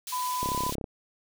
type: high-pass noise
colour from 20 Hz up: pink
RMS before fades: -37 dBFS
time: 0.07-0.75 s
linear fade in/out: 2 ms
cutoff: 3600 Hz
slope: 12 dB/octave
type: tone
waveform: sine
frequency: 1000 Hz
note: B5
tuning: 21 cents sharp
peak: -28 dBFS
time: 0.12-0.71 s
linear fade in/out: 10 ms
type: click train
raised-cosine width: 2 ms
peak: -20 dBFS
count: 15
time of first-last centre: 0.43-0.842 s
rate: 34 Hz
effects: none